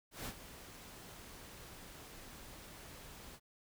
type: noise with ADSR envelope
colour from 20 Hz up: pink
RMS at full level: -42 dBFS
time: 0.11-3.4 s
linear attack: 150 ms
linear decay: 72 ms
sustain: -11 dB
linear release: 53 ms
effects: none